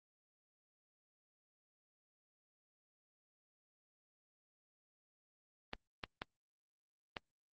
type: clicks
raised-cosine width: 0.3 ms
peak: -23 dBFS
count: 4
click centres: 5.734 / 6.038 / 6.219 / 7.168 s
effects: Opus 24 kbps